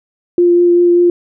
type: tone with vibrato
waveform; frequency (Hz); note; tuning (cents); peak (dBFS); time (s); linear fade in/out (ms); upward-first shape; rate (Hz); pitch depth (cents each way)
sine; 349.2; F4; 0; -6; 0.38-1.1; 2; triangle; 5.1; 12
effects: none